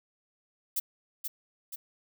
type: noise with echo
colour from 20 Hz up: violet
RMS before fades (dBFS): -29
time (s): 0.76-0.8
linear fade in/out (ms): 10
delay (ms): 480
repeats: 2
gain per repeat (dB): -5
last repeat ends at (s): 1.76
effects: none